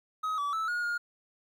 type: tone with pitch steps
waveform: triangle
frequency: 1267 / 1148 / 1312 / 1438 / 1422 Hz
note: D#6 / D6 / E6 / F#6 / F6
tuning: +31 / -40 / -9 / -50 / +31 cents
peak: -27 dBFS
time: 0.23-0.98 s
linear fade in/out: 10 ms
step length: 150 ms
effects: 11-bit